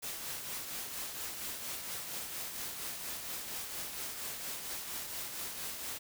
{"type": "noise with tremolo", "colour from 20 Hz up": "white", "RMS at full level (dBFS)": -39, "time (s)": [0.02, 5.99], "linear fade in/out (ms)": 20, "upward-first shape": "triangle", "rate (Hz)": 4.3, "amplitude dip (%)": 45, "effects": []}